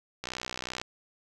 click train, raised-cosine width 0.2 ms, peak -17 dBFS, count 37, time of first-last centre 0.24-0.815 s, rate 62.6 Hz, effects none

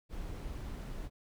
brown noise, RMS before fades -41 dBFS, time 0.09-1.1 s, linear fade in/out 50 ms, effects none

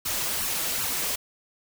white noise with flanger, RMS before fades -28 dBFS, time 0.05-1.16 s, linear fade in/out 10 ms, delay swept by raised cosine 0.7 to 6.3 ms, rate 2.6 Hz, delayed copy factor +0.85, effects none

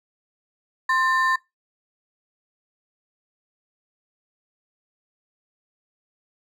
triangle ring-modulated tone, 1418 Hz, F6, 26 cents sharp, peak -13 dBFS, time 0.89-1.36 s, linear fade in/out 5 ms, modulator 372 Hz, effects noise-tail reverb RT60 0.2 s tail -23 dB re dry

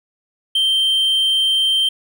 triangle tone, 3136 Hz, G7, in tune, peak -12 dBFS, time 0.55-1.89 s, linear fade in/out 5 ms, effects none

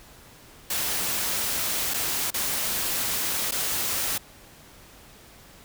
white noise with dropouts, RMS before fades -27 dBFS, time 0.7-4.18 s, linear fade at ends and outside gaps 5 ms, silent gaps 1.938-1.941 / 2.305-2.341 / 3.511-3.52 s, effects pink hiss -50 dBFS RMS until 5.64 s

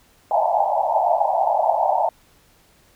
white band-pass noise, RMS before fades -19 dBFS, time 0.31-2.09 s, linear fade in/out 2 ms, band 610 to 900 Hz, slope 96 dB/octave, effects pink hiss -56 dBFS RMS until 2.95 s

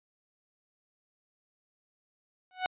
sawtooth tone with exponential growth, 740 Hz, F#5, in tune, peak -20 dBFS, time 2.51-2.66 s, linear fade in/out 0 ms, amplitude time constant 32 ms, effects resampled to 8000 Hz

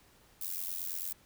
violet noise with amplitude modulation, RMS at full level -34 dBFS, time 0.41-1.13 s, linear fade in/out 5 ms, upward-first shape sine, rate 88.9 Hz, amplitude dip 90%, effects pink hiss -63 dBFS RMS until 1.25 s

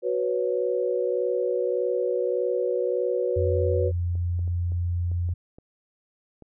sine chord, F# suspended fourth, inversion none, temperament just, 370 / 493.3 / 555 Hz, F#4 / B4 / C#5, 0 / -2 / +2 cents, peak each -27 / -25 / -29 dBFS, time 0.02-3.92 s, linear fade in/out 50 ms
sine tone, 87.31 Hz, F2, in tune, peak -23 dBFS, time 3.36-5.34 s, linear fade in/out 10 ms
clicks, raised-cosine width 2 ms, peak -33 dBFS, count 10, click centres 3.587 / 3.736 / 4.154 / 4.392 / 4.477 / 4.72 / 5.116 / 5.29 / 5.585 / 6.423 s
effects none

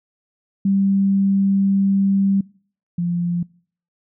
sine tone pair in turn, 196 / 173.72 Hz, G3 / F3, 0 / -9 cents, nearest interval major second, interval 209 cents, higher first, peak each -14 / -18 dBFS, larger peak first, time 0.65-2.41 / 2.98-3.43 s, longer first, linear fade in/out 5 ms, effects noise-tail reverb RT60 0.5 s tail -24 dB re dry

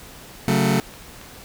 sawtooth chord, F# minor, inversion second, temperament just, 138.75 / 185 / 222 Hz, C#3 / F#3 / A3, +2 / 0 / +16 cents, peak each -17 dBFS, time 0.48-0.8 s, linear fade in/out 0 ms
clicks, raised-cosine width 0.3 ms, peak -25 dBFS, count 2, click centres 0.939 / 1.214 s
effects pink hiss -42 dBFS RMS until 1.44 s

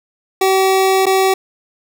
25% pulse tone with dropouts, 381.9 Hz, G4, 45 cents flat, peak -7 dBFS, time 0.41-1.34 s, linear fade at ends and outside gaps 5 ms, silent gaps 1.057-1.065 s, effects none

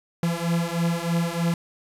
45% pulse beating tone pair, 167.7 / 170.9 Hz, E3 / F3, +30 / -37 cents, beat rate 3.2 Hz, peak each -25 dBFS, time 0.23-1.54 s, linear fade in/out 2 ms, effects resampled to 32000 Hz + 8-bit

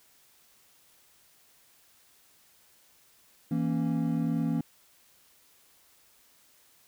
triangle chord, A# diminished, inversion second, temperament equal with one note detuned, 164.81 / 233.1 / 275.1 Hz, E3 / A#3 / C#4, 0 / 0 / -13 cents, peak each -27 / -28 / -29 dBFS, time 3.51-4.61 s, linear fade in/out 5 ms, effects tanh soft clip ceiling -15 dBFS + white hiss -62 dBFS RMS until 6.87 s

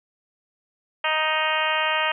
harmonic tone, 312 Hz, D#4, 5 cents sharp, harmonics 2 / 3 / 4 / 5 / 6 / 7 / 8 / 9 / 10, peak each -29 / -27 / -28 / -30 / -28 / -32 / -29 / -29 / -32 dBFS, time 1.04-2.12 s, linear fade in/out 5 ms, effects none

